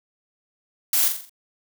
blue noise with echo, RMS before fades -20 dBFS, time 0.93-1.08 s, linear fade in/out 2 ms, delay 43 ms, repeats 5, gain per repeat -6 dB, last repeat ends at 1.295 s, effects none

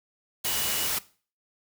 sine tone in noise, 2927 Hz, F#7, 19 cents flat, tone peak -36 dBFS, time 0.45-0.87 s, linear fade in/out 10 ms, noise white, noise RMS -28 dBFS, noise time 0.44-0.99 s, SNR -11 dB, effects noise-tail reverb RT60 0.4 s tail -19 dB re dry

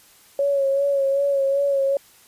sine tone with vibrato, 554.4 Hz, C#5, in tune, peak -17 dBFS, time 0.39-1.97 s, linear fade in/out 2 ms, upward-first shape sine, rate 2.6 Hz, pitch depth 34 cents each way, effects white hiss -52 dBFS RMS until 2.27 s + resampled to 32000 Hz

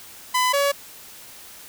sawtooth tone pair in turn, 1006 / 564.6 Hz, B5 / C#5, +32 / +32 cents, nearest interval minor seventh, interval 1000 cents, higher first, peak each -14 / -14 dBFS, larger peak neither, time 0.34-0.53 / 0.53-0.72 s, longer neither, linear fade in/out 10 ms, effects white hiss -43 dBFS RMS until 1.68 s

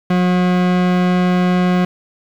40% pulse tone, 180.5 Hz, F#3, 43 cents flat, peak -11 dBFS, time 0.1-1.85 s, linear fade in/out 5 ms, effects low-pass 3000 Hz 12 dB/octave + 7-bit

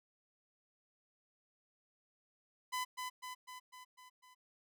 sawtooth tone with echo, 1007 Hz, B5, 33 cents sharp, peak -32 dBFS, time 2.72-2.85 s, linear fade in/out 20 ms, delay 250 ms, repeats 6, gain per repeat -4 dB, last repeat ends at 4.35 s, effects none

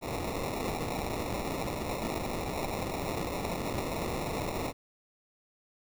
blue noise with sample-and-hold, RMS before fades -34 dBFS, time 0.01-4.73 s, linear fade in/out 50 ms, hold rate 1575 Hz, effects none

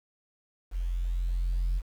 sine tone with level ramp, 43.65 Hz, F1, in tune, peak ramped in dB -27 to -22 dBFS, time 0.71-1.82 s, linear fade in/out 50 ms, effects tanh soft clip ceiling -23 dBFS + 9-bit

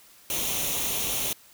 white noise with comb filter, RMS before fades -28 dBFS, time 0.3-1.33 s, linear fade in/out 2 ms, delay 0.31 ms, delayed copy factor +0.6, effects white hiss -54 dBFS RMS until 1.53 s

